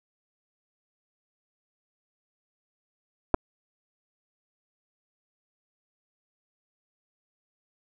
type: clicks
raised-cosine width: 1 ms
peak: -7 dBFS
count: 2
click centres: 3.342 / 3.345 s
effects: none